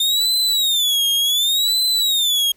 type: tone with vibrato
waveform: 40% pulse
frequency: 3623 Hz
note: A7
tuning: 50 cents sharp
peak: -14 dBFS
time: 0-2.52 s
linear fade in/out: 5 ms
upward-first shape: sine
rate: 0.68 Hz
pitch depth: 190 cents each way
effects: pink hiss -58 dBFS RMS until 2.56 s